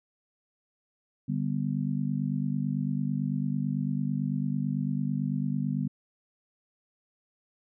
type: harmonic tone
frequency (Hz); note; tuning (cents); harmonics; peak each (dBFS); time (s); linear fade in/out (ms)
49; G1; 0; 3 / 4 / 5; -30 / -31 / -32; 1.28-5.88; 10
effects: none